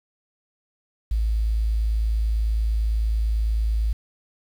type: tone with quantisation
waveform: sine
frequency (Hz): 54.5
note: A1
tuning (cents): -16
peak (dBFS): -19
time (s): 1.11-3.93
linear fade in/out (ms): 5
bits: 8
effects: none